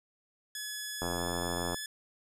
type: tone with pitch glide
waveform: 10% pulse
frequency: 1700 to 1718.8 Hz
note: G#6 to A6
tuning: +40 to -41 cents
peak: -28 dBFS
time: 0.55-1.86 s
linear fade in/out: 2 ms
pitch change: +19 cents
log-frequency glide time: 1.15-1.22 s
type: click train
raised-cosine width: 1 ms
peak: -20 dBFS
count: 64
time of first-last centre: 1.02-1.744 s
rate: 87 Hz
effects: none